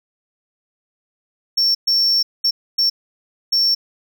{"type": "tone bursts at uneven times", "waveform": "triangle", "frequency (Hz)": 5450, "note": "F8", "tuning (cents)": -43, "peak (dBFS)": -12, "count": 5, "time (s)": [[1.57, 1.75], [1.87, 2.23], [2.44, 2.51], [2.78, 2.9], [3.52, 3.75]], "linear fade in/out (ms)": 10, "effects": []}